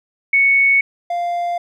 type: tone pair in turn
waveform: sine / triangle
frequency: 2217 / 696.7 Hz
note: C#7 / F5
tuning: 0 / -4 cents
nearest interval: octave + minor sixth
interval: 2004 cents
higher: first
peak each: -10 / -16 dBFS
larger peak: first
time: 0.33-0.81 / 1.1-1.58 s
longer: neither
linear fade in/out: 5 ms
effects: none